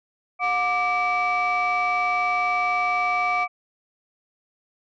sine tone cluster, 722 / 1178 / 2302 Hz, F#5 / D6 / D7, -43 / +5 / -35 cents, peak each -23 dBFS, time 0.39-3.48 s, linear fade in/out 50 ms, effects tanh soft clip ceiling -15 dBFS

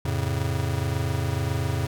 square chord, F augmented, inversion none, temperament just, 87.31 / 109.13 / 136.42 Hz, F2 / A2 / C#3, 0 / -14 / -27 cents, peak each -29 dBFS, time 0.05-1.87 s, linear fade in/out 5 ms, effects none

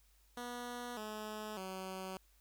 10% pulse tone with pitch steps, 243.1 / 214.1 / 188.54 Hz, B3 / A3 / F#3, -27 / -47 / +33 cents, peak -34 dBFS, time 0.37-2.17 s, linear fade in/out 2 ms, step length 600 ms, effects added 50 Hz sine -67 dBFS peak until 2.4 s + white hiss -72 dBFS RMS until 2.4 s

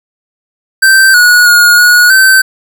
square tone with pitch steps, 1558 / 1458 / 1436 / 1454 / 1543 Hz, G6 / F#6 / F6 / F#6 / G6, -11 / -26 / +48 / -31 / -28 cents, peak -3 dBFS, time 0.82-2.42 s, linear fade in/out 10 ms, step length 320 ms, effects none

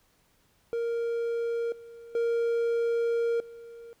triangle tone with level steps, 466.2 Hz, A#4, in tune, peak -25 / -42 / -22 / -41 dBFS, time 0.73-3.93 s, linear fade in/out 0 ms, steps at 1.72 / 2.15 / 3.4 s, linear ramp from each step 2 ms, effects pink hiss -67 dBFS RMS until 4 s

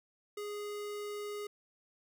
square tone, 414.1 Hz, G#4, 5 cents flat, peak -39 dBFS, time 0.37-1.47 s, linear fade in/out 5 ms, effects none

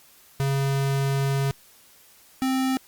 square tone pair in turn, 137.4 / 262.1 Hz, C#3 / C4, -15 / +3 cents, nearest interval major seventh, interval 1118 cents, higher second, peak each -22 dBFS, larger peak neither, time 0.4-1.51 / 2.42-2.77 s, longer first, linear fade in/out 0 ms, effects white hiss -54 dBFS RMS until 2.87 s + Opus 48 kbps

